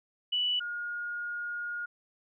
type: tone pair in turn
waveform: sine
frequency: 2960 / 1429.6 Hz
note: F#7 / F6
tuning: 0 / +40 cents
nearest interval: octave + minor second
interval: 1260 cents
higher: first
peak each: -26 / -33 dBFS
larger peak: first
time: 0.32-0.6 / 0.6-1.86 s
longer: second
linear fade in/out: 10 ms
effects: none